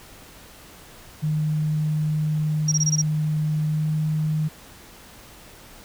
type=tone with pitch glide; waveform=sine; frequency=153.4 to 154.73 Hz; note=D#3 to D#3; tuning=-24 to -9 cents; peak=-20 dBFS; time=1.22-4.49 s; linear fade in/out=20 ms; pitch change=+15 cents; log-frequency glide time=3.69-3.9 s
type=tone bursts; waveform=sine; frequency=5660 Hz; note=F8; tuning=22 cents sharp; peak=-19 dBFS; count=6; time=2.68-3.017 s; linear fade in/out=5 ms; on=37 ms; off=23 ms
effects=pink hiss -46 dBFS RMS until 5.84 s